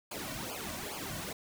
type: noise with flanger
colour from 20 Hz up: pink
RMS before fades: -40 dBFS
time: 0.11-1.33 s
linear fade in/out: 5 ms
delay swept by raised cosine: 0.52 to 2.42 ms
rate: 2.4 Hz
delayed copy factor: -0.95
effects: none